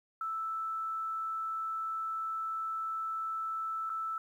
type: tone with dropouts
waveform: sine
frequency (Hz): 1318.5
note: E6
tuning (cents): 0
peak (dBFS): -33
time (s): 0.21-4.18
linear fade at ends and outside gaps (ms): 2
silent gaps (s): 3.895-3.9
effects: 11-bit